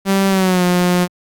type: tone with pitch glide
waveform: sawtooth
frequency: 194.7 to 178.54 Hz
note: G3 to F3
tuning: -12 to +38 cents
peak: -8 dBFS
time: 0.05-1.08 s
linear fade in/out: 50 ms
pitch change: -150 cents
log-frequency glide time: 0.28-0.64 s
effects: Opus 48 kbps